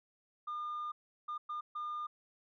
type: tone bursts at uneven times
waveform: sine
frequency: 1210 Hz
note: D#6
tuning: 49 cents flat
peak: -35 dBFS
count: 4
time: 0.47-0.92 / 1.28-1.38 / 1.49-1.61 / 1.75-2.07 s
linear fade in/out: 10 ms
effects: tanh soft clip ceiling -35 dBFS